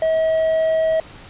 triangle tone, 641 Hz, E5, 49 cents flat, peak -13 dBFS, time 0.02-1 s, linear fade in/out 2 ms, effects pink hiss -41 dBFS RMS until 1.29 s + resampled to 8000 Hz

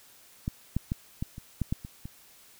clicks, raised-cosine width 5 ms, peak -17 / -14 / -16 / -18 / -28 / -15 / -15 / -27 / -26 dBFS, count 9, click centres 0.479 / 0.766 / 0.919 / 1.225 / 1.381 / 1.617 / 1.725 / 1.849 / 2.055 s, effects white hiss -56 dBFS RMS until 2.59 s

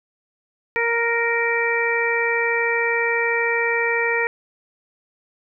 harmonic tone, 466.2 Hz, A#4, in tune, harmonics 1 / 2 / 3 / 4 / 5, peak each -23 / -27 / -30 / -22 / -24 dBFS, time 0.76-4.27 s, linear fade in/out 0 ms, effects none

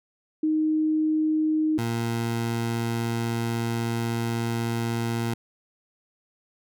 sine / 20% pulse tone pair in turn, 311.1 / 116.26 Hz, D#4 / A#2, 0 / -4 cents, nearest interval octave + perfect fourth, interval 1704 cents, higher first, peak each -20 / -20 dBFS, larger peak neither, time 0.43-1.78 / 1.78-5.34 s, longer second, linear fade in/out 5 ms, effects none

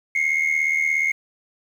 sine tone pair together, 2113 / 2190 Hz, C7 / C#7, +16 / -22 cents, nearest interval minor second, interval 62 cents, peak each -19 dBFS, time 0.15-1.12 s, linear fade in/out 5 ms, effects tanh soft clip ceiling -15 dBFS + 8-bit

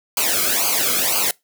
white noise with flanger, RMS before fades -19 dBFS, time 0.17-1.31 s, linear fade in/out 2 ms, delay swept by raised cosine 0.54 to 1.11 ms, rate 2 Hz, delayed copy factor -1, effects noise-tail reverb RT60 0.2 s tail -24 dB re dry

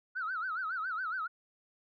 sine tone with vibrato, 1396.9 Hz, F6, in tune, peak -32 dBFS, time 0.15-1.28 s, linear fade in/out 20 ms, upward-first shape sine, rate 7.2 Hz, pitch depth 180 cents each way, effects tanh soft clip ceiling -28 dBFS

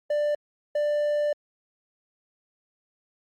triangle tone bursts at uneven times, 591 Hz, D5, 11 cents sharp, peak -20 dBFS, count 2, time 0.1-0.35 / 0.75-1.33 s, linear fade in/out 5 ms, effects Opus 48 kbps

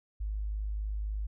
sine tone, 51.91 Hz, G#1, in tune, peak -31 dBFS, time 0.2-1.27 s, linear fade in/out 10 ms, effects none

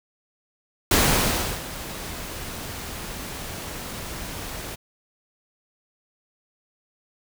pink noise with ADSR envelope, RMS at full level -17 dBFS, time 0.91-4.76 s, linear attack 3 ms, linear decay 690 ms, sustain -17 dB, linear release 18 ms, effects none

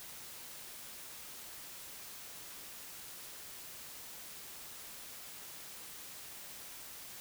silence, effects white hiss -49 dBFS RMS until 7.2 s

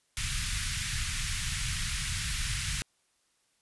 pink band-stop noise, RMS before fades -32 dBFS, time 0.17-2.82 s, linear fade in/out 0 ms, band 140 to 1600 Hz, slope 24 dB/octave, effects white hiss -72 dBFS RMS until 3.61 s + resampled to 24000 Hz

